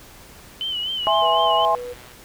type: tone with vibrato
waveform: sine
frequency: 3016 Hz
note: F#7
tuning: 32 cents sharp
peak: -23 dBFS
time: 0.61-1.65 s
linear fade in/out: 0 ms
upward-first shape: sine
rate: 4 Hz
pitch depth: 71 cents each way
type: click train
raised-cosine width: 0.3 ms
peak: -30 dBFS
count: 136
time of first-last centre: 1.03-2.119 s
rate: 124 Hz
type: chord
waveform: sine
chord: E augmented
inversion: none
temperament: equal with one note detuned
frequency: 659.3 / 830.6 / 1057.4 Hz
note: E5 / G#5 / B#5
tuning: 0 / 0 / +18 cents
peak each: -20 dBFS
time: 1.07-1.75 s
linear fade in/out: 0 ms
type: tone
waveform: sine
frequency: 490 Hz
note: B4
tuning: 14 cents flat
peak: -29 dBFS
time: 1.21-1.94 s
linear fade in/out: 20 ms
effects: pink hiss -45 dBFS RMS until 2.24 s